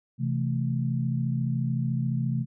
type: chord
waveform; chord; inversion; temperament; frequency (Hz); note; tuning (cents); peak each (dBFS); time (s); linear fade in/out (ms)
sine; A minor; first; equal; 130.81 / 164.81 / 220; C3 / E3 / A3; 0 / 0 / 0; -26 / -31 / -31; 0.18-2.46; 50
effects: none

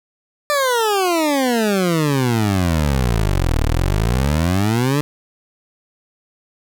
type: exponential two-way sweep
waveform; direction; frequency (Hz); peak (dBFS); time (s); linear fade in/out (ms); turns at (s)
20% pulse; down then up; 598 to 36.71 to 150.7; -10; 0.5-5.01; 0; 3.63
effects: none

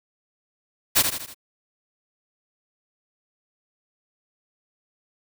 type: noise with echo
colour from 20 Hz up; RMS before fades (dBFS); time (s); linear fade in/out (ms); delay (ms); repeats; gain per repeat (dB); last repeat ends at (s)
white; -17; 0.95-1.03; 20; 79; 4; -6; 1.346
effects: none

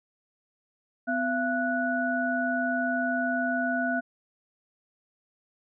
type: tone cluster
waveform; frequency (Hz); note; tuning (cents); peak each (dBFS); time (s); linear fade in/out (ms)
sine; 252.7 / 680 / 1474; B3 / F5 / F#6; +40 / -46 / -7; -29; 1.07-4.01; 20
effects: none

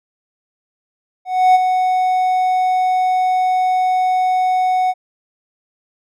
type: tone with ADSR envelope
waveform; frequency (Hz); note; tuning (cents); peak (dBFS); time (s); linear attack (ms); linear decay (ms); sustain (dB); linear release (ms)
triangle; 740; F#5; 0; -4; 1.25-4.94; 300; 23; -7; 43
effects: none

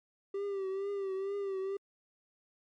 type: tone with vibrato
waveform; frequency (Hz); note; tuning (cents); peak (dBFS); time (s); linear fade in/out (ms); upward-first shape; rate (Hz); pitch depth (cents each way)
triangle; 392; G4; 0; -31; 0.34-1.77; 5; triangle; 2.2; 63
effects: MP3 48 kbps

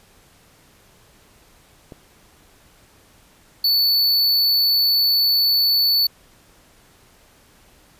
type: click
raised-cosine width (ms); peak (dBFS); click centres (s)
2; -23; 1.922
type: tone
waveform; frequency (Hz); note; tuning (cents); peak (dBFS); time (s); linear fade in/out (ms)
square; 4468; C#8; +13; -15; 3.64-6.07; 5
effects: pink hiss -53 dBFS RMS until 7.99 s + resampled to 32000 Hz

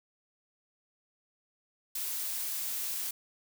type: noise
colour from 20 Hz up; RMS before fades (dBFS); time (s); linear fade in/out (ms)
blue; -35; 1.95-3.11; 5
effects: none

